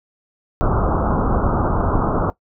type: low-pass noise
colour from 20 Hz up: pink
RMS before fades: -18 dBFS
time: 0.61-2.3 s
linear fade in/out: 0 ms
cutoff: 1400 Hz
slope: 96 dB/octave
effects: noise-tail reverb RT60 0.1 s tail -17 dB re dry